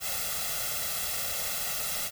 white noise with comb filter, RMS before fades -32 dBFS, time 0-2.11 s, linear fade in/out 50 ms, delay 1.5 ms, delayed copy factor +0.9, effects none

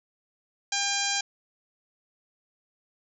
harmonic tone, 801 Hz, G5, 37 cents sharp, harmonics 1 / 2 / 3 / 4 / 5 / 6 / 7 / 8 / 9, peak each -34 / -34 / -34 / -34 / -34 / -34 / -34 / -34 / -34 dBFS, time 0.72-1.21 s, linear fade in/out 5 ms, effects none

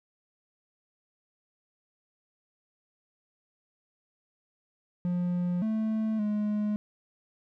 triangle tone with pitch steps, 177.2 / 219.1 / 209.8 Hz, F3 / A3 / G#3, +25 / -7 / +18 cents, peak -24 dBFS, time 5.05-6.76 s, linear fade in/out 0 ms, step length 570 ms, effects none

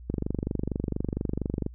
click train, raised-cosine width 3 ms, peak -15 dBFS, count 39, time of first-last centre 0.1-1.664 s, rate 24.3 Hz, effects added 60 Hz sine -42 dBFS peak until 1.74 s

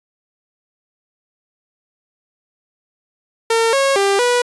sawtooth tone with pitch steps, 455.4 / 547 / 396.5 / 488.4 Hz, A#4 / C#5 / G4 / B4, -40 / -23 / +20 / -19 cents, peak -9 dBFS, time 3.5-4.42 s, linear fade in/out 5 ms, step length 230 ms, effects resampled to 24000 Hz

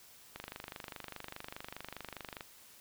click train, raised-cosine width 0.3 ms, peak -26 dBFS, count 52, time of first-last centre 0.36-2.408 s, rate 24.9 Hz, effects white hiss -58 dBFS RMS until 2.8 s

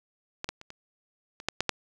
clicks, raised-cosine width 0.2 ms, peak -15 / -14 / -27 / -25 / -24 / -9 / -8 / -7 dBFS, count 8, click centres 0.444 / 0.49 / 0.614 / 0.704 / 1.401 / 1.486 / 1.606 / 1.693 s, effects none

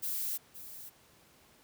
violet noise with echo, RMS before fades -35 dBFS, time 0.02-0.38 s, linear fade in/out 20 ms, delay 520 ms, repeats 1, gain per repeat -12 dB, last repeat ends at 0.9 s, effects pink hiss -62 dBFS RMS until 1.63 s + high-pass 80 Hz 12 dB/octave

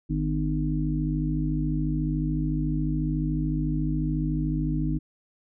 harmonic tone with a mistuned harmonic, 51 Hz, G#1, 31 cents flat, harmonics 1 / 3 / 5 / 6, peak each -29 / -27 / -31 / -30 dBFS, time 0.09-4.99 s, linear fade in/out 20 ms, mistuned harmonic 5, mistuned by -20 cents, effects none

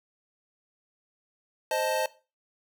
square chord, A diminished, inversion first, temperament equal, 523.3 / 622.3 / 880 Hz, C5 / Eb5 / A5, 0 / 0 / 0 cents, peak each -31 / -30 / -31 dBFS, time 1.71-2.06 s, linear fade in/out 2 ms, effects noise-tail reverb RT60 0.3 s tail -17 dB re dry

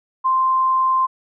sine tone, 1045 Hz, C6, 2 cents flat, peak -14 dBFS, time 0.24-1.07 s, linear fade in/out 20 ms, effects none

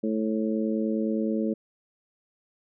harmonic tone, 109.5 Hz, A2, 8 cents flat, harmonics 2 / 3 / 4 / 5, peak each -26 / -30 / -32 / -34 dBFS, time 0.03-1.54 s, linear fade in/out 10 ms, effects none

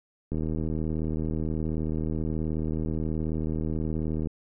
click train, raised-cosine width 3 ms, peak -18 dBFS, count 312, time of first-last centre 0.32-4.272 s, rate 78.7 Hz, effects none

